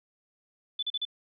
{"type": "tone bursts", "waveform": "sine", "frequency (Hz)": 3486, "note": "A7", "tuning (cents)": -17, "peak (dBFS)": -28, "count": 4, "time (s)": [0.79, 1.052], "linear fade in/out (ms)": 5, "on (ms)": 37, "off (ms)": 38, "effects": []}